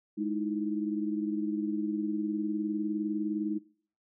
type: tone cluster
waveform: sine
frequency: 209.6 / 312.4 / 332.1 Hz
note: G#3 / D#4 / E4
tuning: +16 / +7 / +13 cents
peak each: -33 / -31 / -38 dBFS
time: 0.17-3.59 s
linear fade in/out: 20 ms
effects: noise-tail reverb RT60 0.5 s tail -22 dB re dry